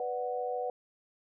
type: chord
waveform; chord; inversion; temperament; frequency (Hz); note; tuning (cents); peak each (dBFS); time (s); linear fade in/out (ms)
sine; B minor; none; equal; 493.9 / 587.3 / 740; B4 / D5 / F#5; 0 / 0 / 0; -34 / -40 / -35; 0-0.7; 2
effects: none